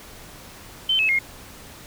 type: tone with pitch steps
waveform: sine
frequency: 3084 / 2587 / 2139 Hz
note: G7 / E7 / C7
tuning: -29 / -33 / +38 cents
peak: -17 dBFS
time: 0.89-1.19 s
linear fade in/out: 5 ms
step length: 100 ms
effects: pink hiss -43 dBFS RMS until 1.86 s